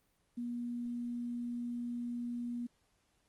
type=tone with quantisation; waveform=sine; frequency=240 Hz; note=B3; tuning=49 cents flat; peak=-36 dBFS; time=0.37-2.67 s; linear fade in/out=10 ms; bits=11; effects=pink hiss -75 dBFS RMS until 3.28 s + Opus 24 kbps